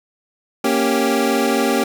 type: chord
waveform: 25% pulse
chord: G diminished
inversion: first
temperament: equal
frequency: 233.1 / 277.2 / 392 Hz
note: Bb3 / Db4 / G4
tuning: 0 / 0 / 0 cents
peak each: -16 dBFS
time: 0.64-1.84 s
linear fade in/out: 5 ms
effects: none